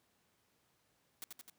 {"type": "noise with echo", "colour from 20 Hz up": "white", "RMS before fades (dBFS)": -45, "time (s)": [1.22, 1.24], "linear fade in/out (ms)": 0, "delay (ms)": 86, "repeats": 3, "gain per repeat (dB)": -3, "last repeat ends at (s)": 1.498, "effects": ["pink hiss -75 dBFS RMS until 1.58 s", "high-pass 100 Hz 12 dB/octave"]}